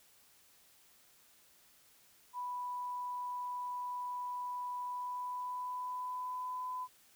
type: tone with pitch glide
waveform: sine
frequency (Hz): 987.8 to 1006.8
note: B5 to B5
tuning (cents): 0 to +33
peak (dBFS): -37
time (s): 2.33-6.88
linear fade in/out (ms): 50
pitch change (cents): +33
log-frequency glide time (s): 4.85-6.67
effects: white hiss -65 dBFS RMS until 7.15 s